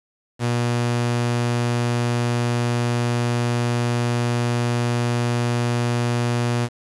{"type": "tone", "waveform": "sawtooth", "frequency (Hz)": 120, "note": "B2", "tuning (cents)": -49, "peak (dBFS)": -15, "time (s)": [0.39, 6.69], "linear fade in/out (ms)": 50, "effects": ["resampled to 24000 Hz", "7-bit"]}